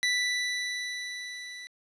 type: tone with level ramp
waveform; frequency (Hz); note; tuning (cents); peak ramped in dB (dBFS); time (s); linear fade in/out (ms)
25% pulse; 1975.5; B6; 0; -20 to -37; 0.03-1.67; 0
effects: resampled to 22050 Hz + 10-bit